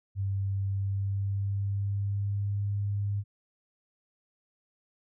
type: tone with pitch glide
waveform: sine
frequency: 98 to 101.28 Hz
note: G2 to G#2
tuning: 0 to -43 cents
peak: -27 dBFS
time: 0.15-3.24 s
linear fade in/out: 50 ms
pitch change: +57 cents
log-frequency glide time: 0.68-2.66 s
effects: none